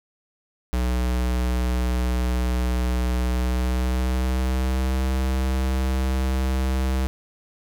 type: tone with pitch glide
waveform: square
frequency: 61.74 to 65.11 Hz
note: B1 to C2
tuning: 0 to -8 cents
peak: -21 dBFS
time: 0.73-7.07 s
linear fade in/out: 0 ms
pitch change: +92 cents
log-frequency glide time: 3.21-5.03 s
effects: none